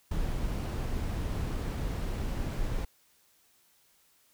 brown noise, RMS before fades -32 dBFS, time 0.11-2.85 s, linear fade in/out 5 ms, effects white hiss -66 dBFS RMS until 4.33 s

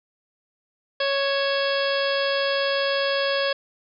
harmonic tone with a mistuned harmonic, 554.4 Hz, C#5, in tune, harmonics 1 / 2 / 3 / 4 / 5 / 6 / 7 / 8 / 9, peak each -23 / -31 / -28 / -39 / -33 / -30 / -41 / -33 / -35 dBFS, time 1-3.53 s, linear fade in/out 5 ms, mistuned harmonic 5, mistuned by -58 cents, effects none

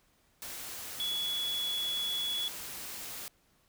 sine tone in noise, 3385 Hz, G#7, 32 cents sharp, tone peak -31 dBFS, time 1-2.48 s, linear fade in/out 0 ms, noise white, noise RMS -42 dBFS, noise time 0.42-3.28 s, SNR +8 dB, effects pink hiss -69 dBFS RMS until 3.68 s

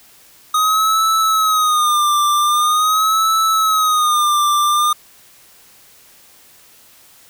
square tone with vibrato, 1244.5 Hz, D#6, in tune, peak -13 dBFS, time 0.54-4.93 s, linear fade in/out 5 ms, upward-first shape sine, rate 0.44 Hz, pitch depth 89 cents each way, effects white hiss -47 dBFS RMS until 7.29 s

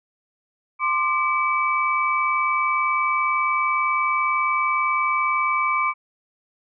sine tone cluster, 1047 / 1187 / 2295 Hz, C6 / D6 / D7, +1 / +18 / -40 cents, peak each -23 dBFS, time 0.79-5.94 s, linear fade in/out 50 ms, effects none

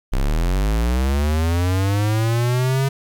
square linear sweep, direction up, 30.37 to 137.7 Hz, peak -17 dBFS, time 0.12-2.89 s, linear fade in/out 10 ms, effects 9-bit

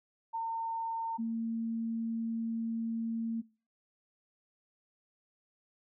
sine tone pair in turn, 909 / 227.6 Hz, A#5 / A#3, -44 / -41 cents, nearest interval 2 octaves, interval 2397 cents, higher first, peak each -32 / -31 dBFS, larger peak second, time 0.33-1.18 / 1.18-3.42 s, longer second, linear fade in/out 20 ms, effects noise-tail reverb RT60 0.4 s tail -23 dB re dry

